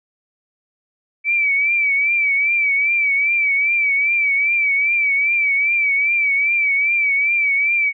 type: tone with vibrato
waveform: sine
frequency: 2300 Hz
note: D7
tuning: 37 cents flat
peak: -14 dBFS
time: 1.24-7.93 s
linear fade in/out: 50 ms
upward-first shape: triangle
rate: 2.5 Hz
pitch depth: 78 cents each way
effects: none